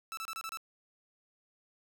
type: tone bursts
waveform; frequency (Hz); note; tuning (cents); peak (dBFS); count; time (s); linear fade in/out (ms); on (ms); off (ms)
sawtooth; 1318.5; E6; 0; -34; 6; 0.12-0.572; 0; 52; 28
effects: none